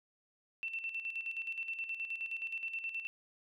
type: tone with tremolo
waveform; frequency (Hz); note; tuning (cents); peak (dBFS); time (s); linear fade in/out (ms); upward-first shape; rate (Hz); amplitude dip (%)
sine; 2686; E7; +32; -35; 0.63-3.07; 0; square; 9.5; 60
effects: none